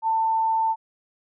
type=tone; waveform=sine; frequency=893 Hz; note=A5; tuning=25 cents sharp; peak=-19 dBFS; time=0.02-0.76 s; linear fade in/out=50 ms; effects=none